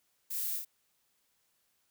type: noise with echo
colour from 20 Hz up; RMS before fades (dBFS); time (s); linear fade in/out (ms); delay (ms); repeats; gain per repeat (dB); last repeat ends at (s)
violet; -38; 0.3-0.57; 10; 27; 3; -2; 0.651
effects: white hiss -75 dBFS RMS until 1.9 s